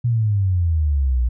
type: exponential sweep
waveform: sine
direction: down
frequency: 122.5 to 58.27 Hz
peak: -15 dBFS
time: 0.04-1.29 s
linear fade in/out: 10 ms
effects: none